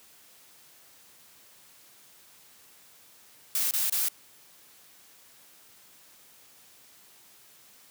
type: noise bursts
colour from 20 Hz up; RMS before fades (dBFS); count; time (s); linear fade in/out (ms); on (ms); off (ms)
blue; -27; 3; 3.55-4.084; 0; 160; 27
effects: white hiss -56 dBFS RMS until 7.9 s + high-pass 80 Hz 12 dB/octave